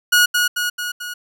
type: tone with echo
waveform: sawtooth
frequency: 1451 Hz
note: F#6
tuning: 34 cents flat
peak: -7 dBFS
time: 0.12-0.26 s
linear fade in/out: 10 ms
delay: 220 ms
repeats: 4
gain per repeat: -4 dB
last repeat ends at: 1.14 s
effects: none